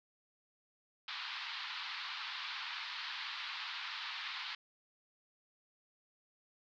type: band-pass noise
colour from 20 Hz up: white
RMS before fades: -43 dBFS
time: 1.08-4.55 s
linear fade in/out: 2 ms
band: 900 to 4400 Hz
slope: 48 dB/octave
effects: none